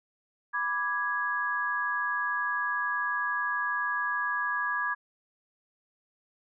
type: chord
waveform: sine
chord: G# diminished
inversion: first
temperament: equal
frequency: 987.8 / 1174.7 / 1661.2 Hz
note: B5 / D6 / G#6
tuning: 0 / 0 / 0 cents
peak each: -34 / -33 / -29 dBFS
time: 0.53-4.95 s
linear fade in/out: 20 ms
effects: none